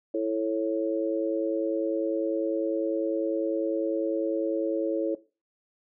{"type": "chord", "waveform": "sine", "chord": "A major", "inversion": "second", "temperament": "just", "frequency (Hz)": [330, 440, 550], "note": ["E4", "A4", "C#5"], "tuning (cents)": [2, 0, -14], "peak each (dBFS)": [-28, -30, -29], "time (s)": [0.14, 5.15], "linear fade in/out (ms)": 5, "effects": ["noise-tail reverb RT60 0.3 s tail -17 dB re dry"]}